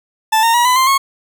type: tone with pitch steps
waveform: 40% pulse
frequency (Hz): 880 / 919 / 959.6 / 1002.1 / 1046.5 / 1092.8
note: A5 / A#5 / A#5 / B5 / C6 / C#6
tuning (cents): 0 / -25 / +50 / +25 / 0 / -25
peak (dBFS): -9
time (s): 0.32-0.98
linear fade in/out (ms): 10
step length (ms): 110
effects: none